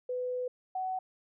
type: tone pair in turn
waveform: sine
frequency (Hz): 500 / 749.2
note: B4 / F#5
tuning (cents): +21 / +21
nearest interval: perfect fifth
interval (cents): 700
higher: second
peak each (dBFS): -31 / -31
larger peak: neither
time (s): 0.09-0.48 / 0.75-0.99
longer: first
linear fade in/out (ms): 5
effects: none